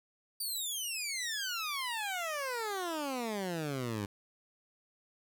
15% pulse exponential sweep, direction down, 4699 to 98 Hz, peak -28 dBFS, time 0.4-4.06 s, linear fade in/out 5 ms, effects none

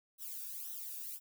violet noise with flanger, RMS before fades -44 dBFS, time 0.18-1.2 s, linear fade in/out 50 ms, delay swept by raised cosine 0.42 to 0.99 ms, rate 1.9 Hz, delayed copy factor -1, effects none

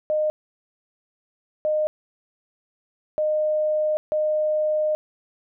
sine tone bursts at uneven times, 613 Hz, D#5, 26 cents flat, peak -19 dBFS, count 4, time 0.1-0.3 / 1.65-1.87 / 3.18-3.97 / 4.12-4.95 s, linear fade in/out 0 ms, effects none

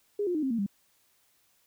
sine tone with pitch steps, 410.3 / 355.1 / 307.4 / 266 / 230.3 / 199.31 Hz, G#4 / F4 / D#4 / C4 / A#3 / G3, -21 / +29 / -21 / +29 / -21 / +29 cents, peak -26 dBFS, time 0.19-0.664 s, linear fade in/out 5 ms, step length 79 ms, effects white hiss -68 dBFS RMS until 1.66 s

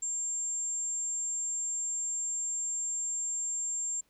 sine tone, 7380 Hz, A#8, 18 cents flat, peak -28 dBFS, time 0.02-4.01 s, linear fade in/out 10 ms, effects tanh soft clip ceiling -30 dBFS + pink hiss -71 dBFS RMS until 4.09 s

